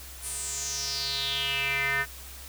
square tone with band-pass filter sweep, 138.59 Hz, C#3, in tune, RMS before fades -30 dBFS, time 0.21-2.06 s, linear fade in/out 50 ms, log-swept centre 10000 to 1700 Hz, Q 5.5, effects added 65 Hz sine -45 dBFS peak until 2.48 s + white hiss -45 dBFS RMS until 2.48 s

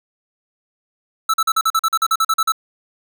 square tone bursts, 1316 Hz, E6, 3 cents flat, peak -14 dBFS, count 14, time 1.29-2.521 s, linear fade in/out 5 ms, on 48 ms, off 43 ms, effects none

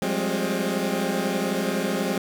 20% pulse tone cluster, 179.5 / 198.1 / 210.1 / 264.4 Hz, F3 / G3 / G#3 / C4, +48 / +18 / +20 / +18 cents, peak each -24 dBFS, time 0.02-2.18 s, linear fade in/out 2 ms, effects none

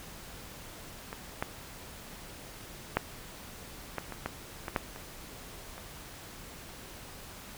clicks, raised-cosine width 0.5 ms, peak -23 / -15 / -10 / -17 / -24 / -17 / -20 / -12 / -27 / -27 dBFS, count 10, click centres 1.129 / 1.425 / 2.97 / 3.983 / 4.123 / 4.26 / 4.682 / 4.762 / 4.961 / 5.78 s, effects pink hiss -47 dBFS RMS until 7.57 s

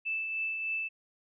sine tone with tremolo, 2637 Hz, E7, in tune, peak -29 dBFS, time 0.05-0.89 s, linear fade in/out 20 ms, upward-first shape triangle, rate 3.3 Hz, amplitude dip 40%, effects none

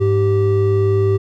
triangle tone pair together, 103 / 388.9 Hz, G#2 / G4, -14 / -14 cents, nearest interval octave + major seventh, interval 2300 cents, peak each -13 dBFS, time 0-1.18 s, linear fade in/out 20 ms, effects none

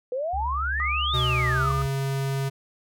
sine exponential two-way sweep, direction up then down, 484.2 to 3770 to 1138 Hz, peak -25 dBFS, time 0.12-1.72 s, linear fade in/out 2 ms, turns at 1.15 s
sine tone, 69.3 Hz, C#2, in tune, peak -28 dBFS, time 0.33-1.87 s, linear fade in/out 10 ms
sine tone with vibrato, 1219 Hz, D#6, 36 cents flat, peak -27 dBFS, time 0.8-1.82 s, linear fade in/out 0 ms, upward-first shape sine, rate 7.1 Hz, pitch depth 26 cents each way
square tone with pitch glide, 125 to 136.31 Hz, B2 to C#3, +21 to -29 cents, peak -25 dBFS, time 1.13-2.5 s, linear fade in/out 20 ms, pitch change +150 cents, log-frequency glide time 1.5-1.7 s
effects none

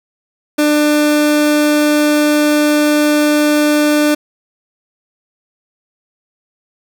30% pulse tone, 298.1 Hz, D4, 26 cents sharp, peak -7 dBFS, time 0.58-4.15 s, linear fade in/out 10 ms, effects none

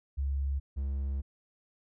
sine / triangle tone pair in turn, 69 / 68.52 Hz, C#2 / C#2, -7 / -19 cents, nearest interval unison, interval 12 cents, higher first, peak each -28 dBFS, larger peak neither, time 0.17-0.6 / 0.76-1.22 s, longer second, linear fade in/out 20 ms, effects none

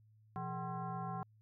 sine tone with frequency modulation, 466.4 Hz, A#4, 1 cent sharp, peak -38 dBFS, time 0.36-1.23 s, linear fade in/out 0 ms, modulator 295 Hz, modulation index 2.3, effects added 108 Hz sine -63 dBFS peak until 1.41 s

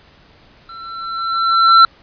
square tone with level ramp, 1347 Hz, E6, 37 cents sharp, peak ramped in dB -33 to -4 dBFS, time 0.69-1.85 s, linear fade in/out 2 ms, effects pink hiss -48 dBFS RMS until 2.02 s + resampled to 11025 Hz

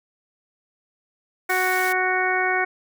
white high-pass noise, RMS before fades -34 dBFS, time 1.49-1.93 s, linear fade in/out 10 ms, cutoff 2200 Hz, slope 24 dB/octave
harmonic tone, 370 Hz, F#4, in tune, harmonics 1 / 2 / 3 / 4 / 5 / 6, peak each -27 / -25 / -30 / -25 / -26 / -26 dBFS, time 1.49-2.65 s, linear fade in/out 10 ms
effects none

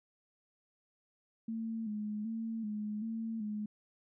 sine tone with vibrato, 217.9 Hz, A3, 17 cents flat, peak -35 dBFS, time 1.48-3.66 s, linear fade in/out 5 ms, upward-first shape square, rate 1.3 Hz, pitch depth 57 cents each way, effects none

